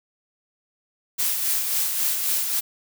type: noise with tremolo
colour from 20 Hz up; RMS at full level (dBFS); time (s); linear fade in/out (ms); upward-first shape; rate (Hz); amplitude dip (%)
blue; -22; 1.18-2.61; 20; sine; 3.7; 40
effects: none